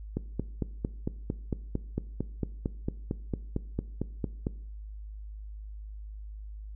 click train, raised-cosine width 3 ms, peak -16 dBFS, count 20, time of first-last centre 0.17-4.469 s, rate 4.42 Hz, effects noise-tail reverb RT60 0.6 s tail -19 dB re dry + added 52 Hz sine -39 dBFS peak until 6.75 s

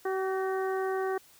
harmonic tone with a mistuned harmonic, 381 Hz, G4, 49 cents flat, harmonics 1 / 2 / 3 / 4 / 5, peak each -29 / -35 / -39 / -41 / -43 dBFS, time 0.05-1.18 s, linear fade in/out 5 ms, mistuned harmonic 5, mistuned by -40 cents, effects white hiss -58 dBFS RMS until 1.39 s

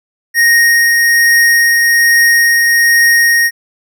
square tone with tremolo, 1864.7 Hz, A#6, in tune, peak -6 dBFS, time 0.34-3.51 s, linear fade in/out 50 ms, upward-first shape triangle, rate 1.2 Hz, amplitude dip 25%, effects none

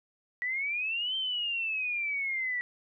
sine exponential two-way sweep, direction up then down, 1939 to 3136 to 1939 Hz, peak -29 dBFS, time 0.42-2.61 s, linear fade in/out 0 ms, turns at 1.16 s, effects none

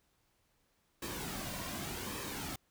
pink noise with flanger, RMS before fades -41 dBFS, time 1.02-2.56 s, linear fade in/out 5 ms, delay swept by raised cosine 1.4 to 2.4 ms, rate 0.86 Hz, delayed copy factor -0.55, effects pink hiss -75 dBFS RMS until 2.7 s

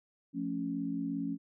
sine chord, F augmented, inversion none, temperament equal, 174.61 / 220 / 277.2 Hz, F3 / A3 / C#4, 0 / 0 / 0 cents, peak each -39 / -39 / -34 dBFS, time 0.33-1.38 s, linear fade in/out 50 ms, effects none

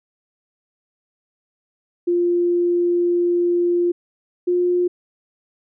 sine tone pair in turn, 349.2 / 355.5 Hz, F4 / F4, 0 / +31 cents, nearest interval unison, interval 31 cents, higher second, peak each -15 dBFS, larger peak neither, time 2.07-3.92 / 4.47-4.88 s, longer first, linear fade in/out 10 ms, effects none

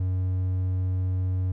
triangle tone, 92.5 Hz, F#2, in tune, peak -21 dBFS, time 0-1.52 s, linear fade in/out 5 ms, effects none

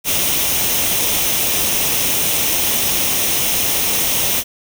white noise with comb filter, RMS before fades -17 dBFS, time 0.04-4.44 s, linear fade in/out 50 ms, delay 0.33 ms, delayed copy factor +0.5, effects none

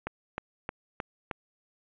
click train, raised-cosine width 0.5 ms, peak -17 dBFS, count 5, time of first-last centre 0.07-1.312 s, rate 3.22 Hz, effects resampled to 8000 Hz + 8-bit

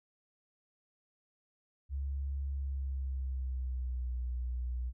sine tone with pitch glide, 69 to 61.47 Hz, C#2 to B1, -7 to -7 cents, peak -33 dBFS, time 1.89-4.93 s, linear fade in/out 50 ms, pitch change -200 cents, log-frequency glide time 2.52-4.16 s, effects none

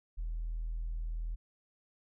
triangle tone with tanh clipping, 40.62 Hz, E1, 25 cents flat, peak -34 dBFS, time 0.17-1.36 s, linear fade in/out 20 ms, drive 5 dB, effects none

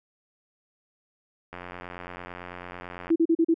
click train, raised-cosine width 0.5 ms, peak -23 dBFS, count 141, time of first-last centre 1.53-3.103 s, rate 89 Hz
sine tone bursts, 329.6 Hz, E4, in tune, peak -17 dBFS, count 5, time 3.1-3.543 s, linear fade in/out 10 ms, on 59 ms, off 37 ms
effects none

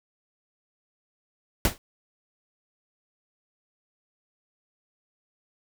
pink noise with exponential decay, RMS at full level -18 dBFS, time 1.65-1.78 s, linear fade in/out 1 ms, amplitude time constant 28 ms, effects none

